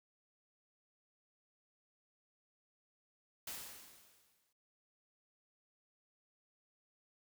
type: noise with exponential decay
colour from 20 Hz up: white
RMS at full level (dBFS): -43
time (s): 3.47-4.53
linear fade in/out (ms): 5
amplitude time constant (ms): 230
effects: none